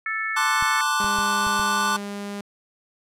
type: harmonic tone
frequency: 440 Hz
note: A4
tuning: in tune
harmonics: 3 / 4 / 5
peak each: -30 / -27 / -29 dBFS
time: 0.06-0.81 s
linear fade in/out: 2 ms
type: chord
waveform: square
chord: D dominant seventh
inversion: second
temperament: equal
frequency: 880 / 1046.5 / 1174.7 / 1480 Hz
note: A5 / C6 / D6 / F#6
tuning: 0 / 0 / 0 / 0 cents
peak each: -28 / -29 / -25 / -26 dBFS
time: 0.36-1.97 s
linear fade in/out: 10 ms
type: clicks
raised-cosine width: 5 ms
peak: -24 dBFS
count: 5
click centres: 0.625 / 1.044 / 1.187 / 1.468 / 1.596 s
type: tone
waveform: sawtooth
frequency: 202.5 Hz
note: G#3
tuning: 43 cents flat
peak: -26 dBFS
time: 1-2.41 s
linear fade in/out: 2 ms
effects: low-pass 12000 Hz 12 dB/octave